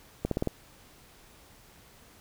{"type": "accelerating click train", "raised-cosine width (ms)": 2, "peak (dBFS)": -14, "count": 5, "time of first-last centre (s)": [0.25, 0.473], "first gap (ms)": 63, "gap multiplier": 0.92, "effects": ["pink hiss -56 dBFS RMS until 2.2 s"]}